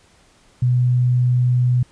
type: tone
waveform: sine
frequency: 124.2 Hz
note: B2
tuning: 10 cents sharp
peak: -13 dBFS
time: 0.62-1.83 s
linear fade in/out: 5 ms
effects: pink hiss -54 dBFS RMS until 1.91 s + resampled to 22050 Hz